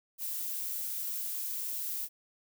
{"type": "noise", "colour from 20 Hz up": "violet", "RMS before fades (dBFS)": -36, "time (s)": [0.18, 2.09], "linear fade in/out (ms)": 50, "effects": []}